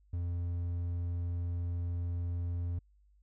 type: tone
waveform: triangle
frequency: 86.8 Hz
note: F2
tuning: 10 cents flat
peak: -30 dBFS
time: 0.13-2.79 s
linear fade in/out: 5 ms
effects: added 50 Hz sine -62 dBFS peak until 3.22 s